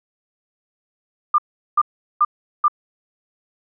sine tone bursts, 1200 Hz, D6, 37 cents sharp, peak -11 dBFS, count 4, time 1.34-2.682 s, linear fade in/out 5 ms, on 43 ms, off 390 ms, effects none

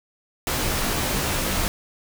pink noise with comb filter, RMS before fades -24 dBFS, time 0.47-1.68 s, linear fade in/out 0 ms, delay 18 ms, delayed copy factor -0.6, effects none

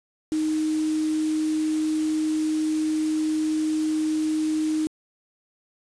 sine tone in noise, 311.1 Hz, D#4, in tune, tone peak -21 dBFS, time 0.32-4.87 s, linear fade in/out 0 ms, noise white, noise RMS -39 dBFS, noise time 0.32-4.87 s, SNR +15 dB, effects resampled to 22050 Hz

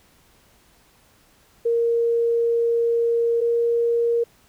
sine tone pair in turn, 466.2 / 468.5 Hz, A#4 / A#4, 0 / +9 cents, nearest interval unison, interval 9 cents, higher second, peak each -17 dBFS, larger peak neither, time 1.65-3.41 / 3.41-4.24 s, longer first, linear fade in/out 10 ms, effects pink hiss -57 dBFS RMS until 4.48 s

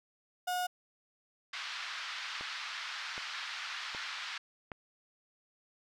35% pulse tone, 723 Hz, F#5, 40 cents flat, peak -30 dBFS, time 0.47-0.67 s, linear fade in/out 10 ms
pink band-pass noise, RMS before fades -41 dBFS, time 1.53-4.38 s, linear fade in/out 5 ms, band 1200 to 4800 Hz, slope 24 dB/octave
click train, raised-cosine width 0.5 ms, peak -26 dBFS, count 4, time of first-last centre 2.41-4.718 s, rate 1.3 Hz
effects none

